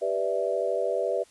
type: chord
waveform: sine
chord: E minor seventh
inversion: first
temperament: equal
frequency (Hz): 392 / 493.9 / 587.3 / 659.3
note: G4 / B4 / D5 / E5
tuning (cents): 0 / 0 / 0 / 0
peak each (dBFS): -31 / -29 / -29 / -30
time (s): 0.01-1.24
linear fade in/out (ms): 20
effects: white hiss -58 dBFS RMS until 1.3 s + resampled to 24000 Hz